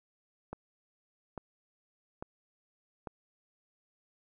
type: click train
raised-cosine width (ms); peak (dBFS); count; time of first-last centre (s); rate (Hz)
1; -25; 4; 0.53-3.072; 1.18
effects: none